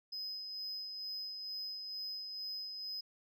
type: tone with tremolo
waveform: sine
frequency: 5050 Hz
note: D#8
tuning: 25 cents sharp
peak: -36 dBFS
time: 0.12-3.01 s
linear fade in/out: 10 ms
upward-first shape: sine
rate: 2.2 Hz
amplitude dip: 45%
effects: tanh soft clip ceiling -38 dBFS